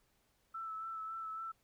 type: tone with vibrato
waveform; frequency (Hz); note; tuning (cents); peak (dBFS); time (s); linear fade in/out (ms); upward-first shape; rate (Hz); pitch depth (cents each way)
sine; 1318.5; E6; 0; -40; 0.54-1.52; 10; sine; 3.6; 23
effects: pink hiss -75 dBFS RMS until 1.63 s

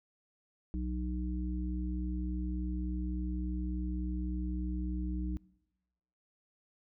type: harmonic tone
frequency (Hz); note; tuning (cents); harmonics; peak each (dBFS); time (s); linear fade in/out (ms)
61.74; B1; 0; 1 / 3 / 5; -34 / -39 / -41; 0.74-5.37; 0
effects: noise-tail reverb RT60 1.0 s tail -23 dB re dry

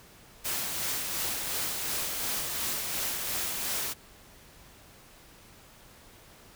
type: noise with tremolo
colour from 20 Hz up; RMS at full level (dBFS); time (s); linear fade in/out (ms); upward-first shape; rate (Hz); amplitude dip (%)
white; -31; 0.44-3.94; 20; sine; 2.8; 30
effects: pink hiss -54 dBFS RMS until 6.55 s

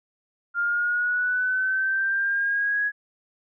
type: linear sweep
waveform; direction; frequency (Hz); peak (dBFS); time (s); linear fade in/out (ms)
sine; up; 1396.9 to 1674; -21; 0.54-2.92; 50
effects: none

